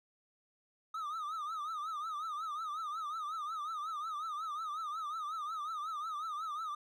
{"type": "tone with vibrato", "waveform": "triangle", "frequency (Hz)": 1247, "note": "D#6", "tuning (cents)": 3, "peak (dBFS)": -35, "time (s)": [0.94, 6.75], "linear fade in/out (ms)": 5, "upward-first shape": "triangle", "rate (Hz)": 5.5, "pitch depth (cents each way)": 140, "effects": []}